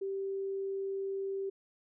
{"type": "tone", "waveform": "sine", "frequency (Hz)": 390, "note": "G4", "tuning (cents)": -9, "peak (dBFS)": -33, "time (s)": [0.01, 1.5], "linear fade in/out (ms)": 10, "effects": []}